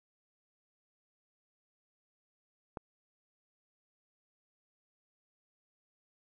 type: click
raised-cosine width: 1 ms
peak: -25 dBFS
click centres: 2.772 s
effects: none